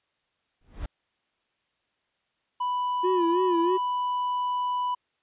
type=noise with exponential growth; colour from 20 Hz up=brown; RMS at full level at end=-29 dBFS; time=0.61-0.86 s; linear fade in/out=5 ms; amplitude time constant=54 ms
type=tone; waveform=triangle; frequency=990 Hz; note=B5; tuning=4 cents sharp; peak=-23 dBFS; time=2.6-4.95 s; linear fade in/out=10 ms
type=tone with vibrato; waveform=triangle; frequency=353.9 Hz; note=F4; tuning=23 cents sharp; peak=-20 dBFS; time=3.03-3.78 s; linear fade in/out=20 ms; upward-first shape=sine; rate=3.1 Hz; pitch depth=99 cents each way
effects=white hiss -74 dBFS RMS until 5.22 s + resampled to 8000 Hz